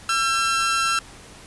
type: tone pair together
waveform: sawtooth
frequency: 1348.1 / 1600 Hz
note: E6 / G6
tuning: +38 / +35 cents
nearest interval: minor third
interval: 297 cents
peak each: -16 / -24 dBFS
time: 0.09-0.99 s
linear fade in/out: 2 ms
effects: pink hiss -44 dBFS RMS until 1.46 s + resampled to 24000 Hz